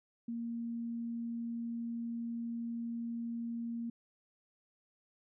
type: tone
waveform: sine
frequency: 233.1 Hz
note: A#3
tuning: in tune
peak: -36 dBFS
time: 0.28-3.9 s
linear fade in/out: 5 ms
effects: none